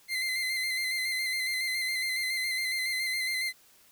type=tone with vibrato; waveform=30% pulse; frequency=2070 Hz; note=C7; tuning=19 cents flat; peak=-26 dBFS; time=0.08-3.53 s; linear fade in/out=50 ms; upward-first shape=square; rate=7.2 Hz; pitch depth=27 cents each way; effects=white hiss -60 dBFS RMS until 3.91 s